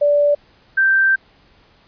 sine tone pair in turn, 582 / 1565.9 Hz, D5 / G6, -16 / -2 cents, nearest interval octave + perfect fourth, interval 1714 cents, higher second, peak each -11 dBFS, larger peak neither, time 0.01-0.35 / 0.77-1.16 s, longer second, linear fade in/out 10 ms, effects pink hiss -53 dBFS RMS until 1.87 s + resampled to 11025 Hz

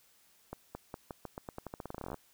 accelerating click train, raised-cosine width 1 ms, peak -26 dBFS, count 23, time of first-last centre 0.53-2.143 s, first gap 220 ms, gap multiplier 0.87, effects white hiss -66 dBFS RMS until 2.33 s

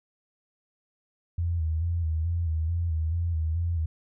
sine tone with vibrato, 82.41 Hz, E2, in tune, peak -24 dBFS, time 1.38-3.86 s, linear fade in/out 5 ms, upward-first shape square, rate 2.3 Hz, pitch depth 59 cents each way, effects none

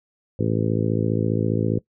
harmonic tone, 54.9 Hz, A1, 3 cents flat, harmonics 2 / 3 / 4 / 5 / 6 / 7 / 8 / 9, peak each -24 / -26 / -27 / -28 / -29 / -29 / -30 / -31 dBFS, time 0.39-1.79 s, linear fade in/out 5 ms, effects noise-tail reverb RT60 0.1 s tail -20 dB re dry

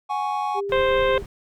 triangle chord, F# suspended second, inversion none, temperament equal, 740 / 830.6 / 1108.7 Hz, F#5 / G#5 / C#6, 0 / 0 / 0 cents, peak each -28 / -23 / -26 dBFS, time 0.09-0.61 s, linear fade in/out 20 ms
sine tone with tremolo, 400 Hz, G4, 35 cents sharp, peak -23 dBFS, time 0.54-1.23 s, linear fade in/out 50 ms, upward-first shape sine, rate 5.5 Hz, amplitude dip 25%
brown noise, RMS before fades -35 dBFS, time 0.69-1.26 s, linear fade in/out 2 ms
harmonic tone, 523.3 Hz, C5, in tune, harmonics 1 / 2 / 3 / 4 / 5 / 6 / 7, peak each -19 / -25 / -29 / -31 / -33 / -35 / -36 dBFS, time 0.72-1.18 s, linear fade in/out 2 ms
effects none

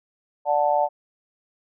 sine chord, D major, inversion none, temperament just, 587.3 / 734.2 / 881 Hz, D5 / F#5 / A5, 0 / -14 / +2 cents, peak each -22 dBFS, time 0.45-0.89 s, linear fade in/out 50 ms, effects none

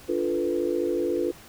sine chord, B half-diminished seventh, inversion first, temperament equal, 293.7 / 349.2 / 440 / 493.9 Hz, D4 / F4 / A4 / B4, 0 / 0 / 0 / 0 cents, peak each -31 / -26 / -30 / -29 dBFS, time 0.08-1.32 s, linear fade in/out 20 ms, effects pink hiss -48 dBFS RMS until 1.48 s

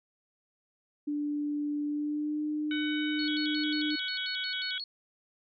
sine tone with pitch glide, 293.7 to 301.8 Hz, D4 to D4, 0 to +47 cents, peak -29 dBFS, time 1.07-3.96 s, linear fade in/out 10 ms, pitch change +47 cents, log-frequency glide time 1.85-2.42 s
harmonic tone, 750 Hz, F#5, 23 cents sharp, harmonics 2 / 3 / 4 / 5, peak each -37 / -39 / -40 / -41 dBFS, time 2.71-4.78 s, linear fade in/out 2 ms
sine tone with vibrato, 3807 Hz, A#7, 36 cents sharp, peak -35 dBFS, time 3.19-4.84 s, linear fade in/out 2 ms, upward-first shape square, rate 5.6 Hz, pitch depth 230 cents each way
effects none

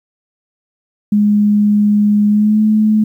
sine tone with pitch glide, 207.7 to 214.9 Hz, G#3 to A3, 0 to -41 cents, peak -8 dBFS, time 1.12-3.04 s, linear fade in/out 5 ms, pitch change +59 cents, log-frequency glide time 2.28-2.61 s, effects 8-bit

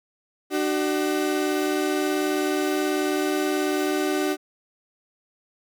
35% pulse tone pair together, 299.7 / 378.3 Hz, D4 / F#4, +35 / +38 cents, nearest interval major third, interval 403 cents, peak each -23 / -23 dBFS, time 0.5-4.37 s, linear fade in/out 50 ms, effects none

